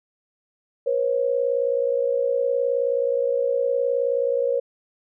sine tone pair together, 483.6 / 542.8 Hz, B4 / C#5, -36 / -36 cents, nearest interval major second, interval 200 cents, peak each -22 / -22 dBFS, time 0.86-4.6 s, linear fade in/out 10 ms, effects none

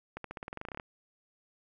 accelerating click train, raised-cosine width 0.5 ms, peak -24 dBFS, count 15, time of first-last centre 0.17-0.799 s, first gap 73 ms, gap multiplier 0.92, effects none

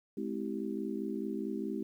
harmonic tone with a mistuned harmonic, 64.7 Hz, C2, 19 cents flat, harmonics 3 / 4 / 5 / 6, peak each -38 / -40 / -39 / -40 dBFS, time 0.17-1.83 s, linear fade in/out 5 ms, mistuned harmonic 3, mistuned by +140 cents, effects 11-bit

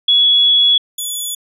sine / 10% pulse tone pair in turn, 3374 / 3431 Hz, G#7 / A7, +27 / -44 cents, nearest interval unison, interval 29 cents, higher second, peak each -8 / -12 dBFS, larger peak first, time 0.08-0.78 / 0.98-1.35 s, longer first, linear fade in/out 5 ms, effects resampled to 32000 Hz

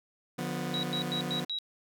sawtooth chord, B diminished, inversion first, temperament just, 148.16 / 177.8 / 246.9 Hz, D3 / F3 / B3, +16 / +31 / 0 cents, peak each -34 / -32 / -33 dBFS, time 0.38-1.45 s, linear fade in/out 10 ms
sine tone bursts, 3866 Hz, B7, 38 cents flat, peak -31 dBFS, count 5, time 0.74-1.587 s, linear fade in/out 0 ms, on 91 ms, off 98 ms
effects none

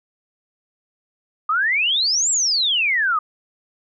sine exponential two-way sweep, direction up then down, 1200 to 7770 to 1200 Hz, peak -16 dBFS, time 1.49-3.19 s, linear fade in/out 5 ms, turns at 2.3 s, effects none

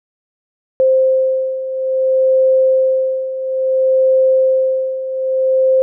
sine beating tone pair, 523.3 / 523.89 Hz, C5 / C5, 0 / +2 cents, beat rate 0.59 Hz, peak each -17 / -12 dBFS, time 0.8-5.82 s, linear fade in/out 0 ms, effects none

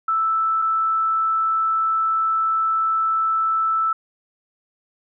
sine tone pair in turn, 1318.5 / 1318.5 Hz, E6 / E6, 0 / 0 cents, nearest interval unison, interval 0 cents, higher neither, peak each -17 dBFS, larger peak neither, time 0.08-0.62 / 0.62-3.93 s, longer second, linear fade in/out 5 ms, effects none

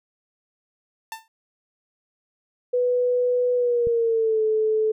sawtooth tone with exponential decay, 893 Hz, A5, 25 cents sharp, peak -24 dBFS, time 1.12-1.28 s, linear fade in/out 1 ms, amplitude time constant 34 ms
sine tone with pitch glide, 493.9 to 435 Hz, B4 to A4, 0 to -20 cents, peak -18 dBFS, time 2.73-4.92 s, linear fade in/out 10 ms, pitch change -220 cents, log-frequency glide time 3.55-4.42 s
click, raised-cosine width 5 ms, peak -22 dBFS, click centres 3.871 s
effects none

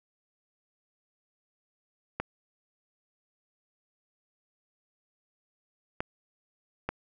clicks, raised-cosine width 0.5 ms, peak -15 dBFS, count 3, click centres 2.2 / 6.005 / 6.89 s, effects none

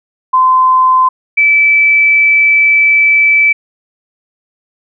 sine tone pair in turn, 1030 / 2312 Hz, C6 / D7, -28 / -28 cents, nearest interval octave + major second, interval 1400 cents, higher second, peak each -5 dBFS, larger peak neither, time 0.33-1.09 / 1.37-3.53 s, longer second, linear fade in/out 10 ms, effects none

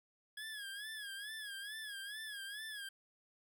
25% pulse tone with vibrato, 1671 Hz, G#6, 10 cents sharp, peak -40 dBFS, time 0.37-2.89 s, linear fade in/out 5 ms, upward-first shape sine, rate 2.3 Hz, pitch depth 100 cents each way, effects none

